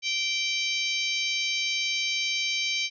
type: harmonic tone with a mistuned harmonic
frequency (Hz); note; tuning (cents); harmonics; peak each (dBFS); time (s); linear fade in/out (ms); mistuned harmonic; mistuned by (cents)
778; G5; -13; 3 / 4 / 5 / 6 / 7 / 8; -29 / -31 / -33 / -35 / -36 / -37; 0.02-2.9; 50; 8; +20
effects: none